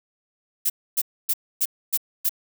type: noise bursts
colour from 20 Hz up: violet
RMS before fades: -21 dBFS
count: 6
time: 0.65-2.294 s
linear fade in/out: 10 ms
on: 49 ms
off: 270 ms
effects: none